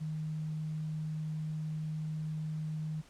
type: tone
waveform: sine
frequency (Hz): 155.56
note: D#3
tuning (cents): 0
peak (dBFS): -34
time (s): 0-3.02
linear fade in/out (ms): 20
effects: pink hiss -60 dBFS RMS until 3.09 s + low-pass 9000 Hz 12 dB/octave